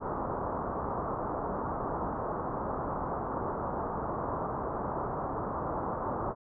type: low-pass noise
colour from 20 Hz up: white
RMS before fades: -34 dBFS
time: 0-6.35 s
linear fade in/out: 50 ms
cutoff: 1200 Hz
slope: 48 dB/octave
effects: none